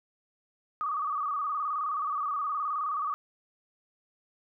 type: tone with vibrato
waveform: sine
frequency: 1190 Hz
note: D6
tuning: 22 cents sharp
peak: -28 dBFS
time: 0.81-3.14 s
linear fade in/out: 0 ms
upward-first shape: square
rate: 19 Hz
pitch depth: 77 cents each way
effects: none